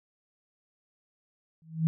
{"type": "tone with exponential growth", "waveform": "sine", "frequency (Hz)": 161.1, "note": "E3", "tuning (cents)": -39, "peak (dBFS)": -18, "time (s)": [1.62, 1.87], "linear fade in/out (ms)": 0, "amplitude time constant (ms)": 54, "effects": []}